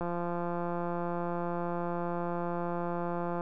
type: click train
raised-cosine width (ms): 1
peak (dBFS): -21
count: 589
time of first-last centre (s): 0.01-3.409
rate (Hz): 173
effects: none